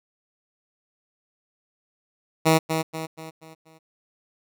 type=tone with echo; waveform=10% pulse; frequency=160 Hz; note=D#3; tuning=49 cents sharp; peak=-7 dBFS; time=2.45-2.59 s; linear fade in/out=20 ms; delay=240 ms; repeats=5; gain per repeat=-7 dB; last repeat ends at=3.79 s; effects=none